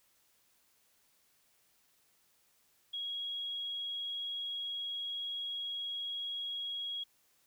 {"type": "tone", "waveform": "sine", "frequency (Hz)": 3307, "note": "G#7", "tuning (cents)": -8, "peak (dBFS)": -36, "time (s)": [2.93, 7.04], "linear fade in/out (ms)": 10, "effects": ["white hiss -71 dBFS RMS until 7.46 s"]}